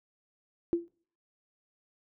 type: tone with exponential decay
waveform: sine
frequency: 340.9 Hz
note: F4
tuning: 42 cents flat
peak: -20 dBFS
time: 0.73-0.88 s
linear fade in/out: 0 ms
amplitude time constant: 32 ms
effects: noise-tail reverb RT60 0.5 s tail -24 dB re dry